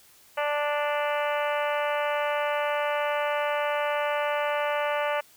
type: harmonic tone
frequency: 293.7 Hz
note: D4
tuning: in tune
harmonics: 2 / 3 / 4 / 5 / 6 / 7 / 8 / 9 / 10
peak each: -27 / -31 / -33 / -35 / -37 / -38 / -39 / -40 / -41 dBFS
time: 0.37-5.21 s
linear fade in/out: 10 ms
effects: white hiss -56 dBFS RMS until 5.36 s